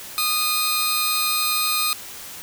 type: tone pair together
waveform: 15% pulse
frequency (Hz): 1237 / 4161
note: D#6 / C8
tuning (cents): -10 / -10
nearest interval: octave + major sixth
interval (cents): 2100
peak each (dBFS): -16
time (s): 0.18-1.93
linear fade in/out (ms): 0
effects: white hiss -37 dBFS RMS until 2.42 s